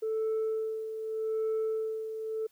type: tone with tremolo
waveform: sine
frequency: 440.2 Hz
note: A4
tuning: 1 cent sharp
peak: -25 dBFS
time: 0.02-2.47 s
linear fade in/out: 10 ms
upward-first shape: sine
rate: 0.83 Hz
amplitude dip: 65%
effects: tanh soft clip ceiling -26 dBFS + white hiss -68 dBFS RMS until 2.51 s